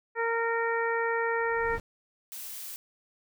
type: harmonic tone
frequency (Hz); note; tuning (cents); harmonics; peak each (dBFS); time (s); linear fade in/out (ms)
460.9; A#4; -20; 1 / 2 / 3 / 4 / 5; -29 / -32 / -34 / -32 / -41; 0.15-1.79; 50
type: noise with exponential growth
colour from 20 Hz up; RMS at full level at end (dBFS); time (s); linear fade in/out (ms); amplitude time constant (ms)
brown; -34; 1.29-1.8; 1; 110
type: noise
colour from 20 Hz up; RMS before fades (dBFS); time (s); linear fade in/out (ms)
blue; -40; 2.32-2.76; 0
effects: none